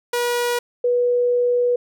sawtooth / sine tone pair in turn, 482.4 / 488 Hz, B4 / B4, -41 / -21 cents, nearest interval unison, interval 20 cents, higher second, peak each -15 dBFS, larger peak neither, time 0.13-0.59 / 0.84-1.76 s, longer second, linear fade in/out 5 ms, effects none

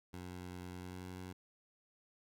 15% pulse tone with pitch glide, 89.9 to 91.68 Hz, F#2 to F#2, -49 to -15 cents, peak -39 dBFS, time 0.13-1.33 s, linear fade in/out 10 ms, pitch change +34 cents, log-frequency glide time 0.76-1.03 s, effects none

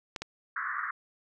clicks, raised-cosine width 0.2 ms, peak -18 dBFS, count 2, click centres 0.162 / 0.22 s
pink band-pass noise, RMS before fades -34 dBFS, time 0.56-0.91 s, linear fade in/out 5 ms, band 1100 to 1900 Hz, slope 96 dB/octave
effects none

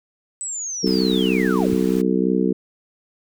sine linear sweep, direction down, 8070 to 39.86 Hz, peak -25 dBFS, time 0.41-1.74 s, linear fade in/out 0 ms
harmonic tone, 63.2 Hz, B1, 41 cents sharp, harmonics 3 / 4 / 5 / 6 / 7, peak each -21 / -22 / -23 / -24 / -24 dBFS, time 0.83-2.53 s, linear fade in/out 10 ms
pink band-stop noise, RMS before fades -38 dBFS, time 0.86-2.02 s, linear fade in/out 10 ms, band 430 to 670 Hz, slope 96 dB/octave
effects none

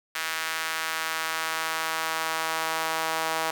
sawtooth tone with high-pass filter sweep, 160.9 Hz, E3, 42 cents flat, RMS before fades -29 dBFS, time 0.15-3.51 s, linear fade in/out 5 ms, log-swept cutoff 1600 to 810 Hz, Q 1.3, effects none

